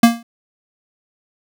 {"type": "tone with exponential decay", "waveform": "square", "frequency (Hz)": 233.1, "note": "A#3", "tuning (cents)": 0, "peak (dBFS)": -3, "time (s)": [0.03, 0.23], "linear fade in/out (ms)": 5, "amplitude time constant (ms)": 42, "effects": []}